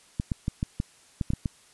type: clicks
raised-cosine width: 5 ms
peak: -14 dBFS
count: 9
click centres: 0.199 / 0.318 / 0.481 / 0.629 / 0.801 / 1.212 / 1.304 / 1.335 / 1.458 s
effects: white hiss -57 dBFS RMS until 1.73 s + resampled to 24000 Hz